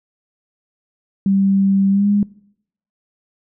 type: tone with pitch glide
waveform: sine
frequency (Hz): 195.4 to 204.2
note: G3 to G#3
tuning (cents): -5 to -29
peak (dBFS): -12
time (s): 1.26-2.23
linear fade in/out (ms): 2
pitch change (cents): +76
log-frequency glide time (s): 1.9-2.08
effects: noise-tail reverb RT60 0.7 s tail -22 dB re dry